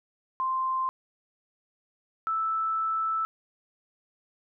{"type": "tone pair in turn", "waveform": "sine", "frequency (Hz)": [1045, 1316.6], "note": ["C6", "E6"], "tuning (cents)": [-2, -3], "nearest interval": "major third", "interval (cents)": 399, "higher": "second", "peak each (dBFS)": -25, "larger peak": "neither", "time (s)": [[0.4, 0.89], [2.27, 3.25]], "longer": "second", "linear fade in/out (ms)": 0, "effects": []}